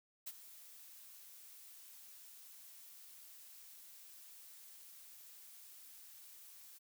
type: noise with ADSR envelope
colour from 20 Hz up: blue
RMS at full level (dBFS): -43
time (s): 0.26-6.79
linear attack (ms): 16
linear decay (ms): 38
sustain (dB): -14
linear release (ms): 23
effects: none